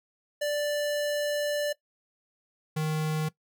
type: tone pair in turn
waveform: square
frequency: 587.3 / 155.56 Hz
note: D5 / D#3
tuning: 0 / 0 cents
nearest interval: octave + major seventh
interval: 2300 cents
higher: first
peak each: -27 dBFS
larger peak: neither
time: 0.41-1.73 / 2.76-3.29 s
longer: first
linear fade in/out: 10 ms
effects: noise-tail reverb RT60 0.1 s tail -19 dB re dry